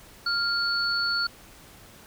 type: tone pair together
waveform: sine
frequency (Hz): 1396.9 / 4432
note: F6 / C#8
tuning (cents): 0 / -1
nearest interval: octave + minor sixth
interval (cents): 1999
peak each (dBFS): -26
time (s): 0.26-1.27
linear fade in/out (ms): 5
effects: pink hiss -50 dBFS RMS until 2.06 s